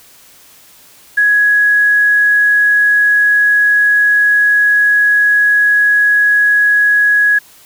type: tone with quantisation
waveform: sine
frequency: 1671 Hz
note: G#6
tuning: 10 cents sharp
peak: -7 dBFS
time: 1.17-7.39 s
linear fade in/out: 10 ms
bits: 6
effects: white hiss -43 dBFS RMS until 7.65 s